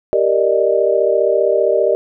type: chord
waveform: sine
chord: Eb major seventh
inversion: first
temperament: equal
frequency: 392 / 466.2 / 587.3 / 622.3 Hz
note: G4 / Bb4 / D5 / Eb5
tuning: 0 / 0 / 0 / 0 cents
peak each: -17 dBFS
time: 0.13-1.95 s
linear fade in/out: 0 ms
effects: none